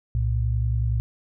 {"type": "tone pair together", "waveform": "sine", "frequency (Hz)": [63.8, 114.4], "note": ["C2", "A#2"], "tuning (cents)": [-43, -32], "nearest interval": "minor seventh", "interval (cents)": 1011, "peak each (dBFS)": -23, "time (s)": [0.15, 1], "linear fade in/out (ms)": 0, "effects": []}